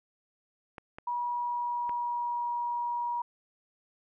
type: clicks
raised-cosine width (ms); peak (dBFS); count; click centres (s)
0.5; -27; 3; 0.782 / 0.985 / 1.894
type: tone with pitch glide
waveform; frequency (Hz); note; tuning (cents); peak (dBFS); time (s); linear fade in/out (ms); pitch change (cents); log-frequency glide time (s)
sine; 965 to 956.7; B5 to A#5; -40 to +45; -29; 1.07-3.22; 5; -15; 1.26-2.48
effects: none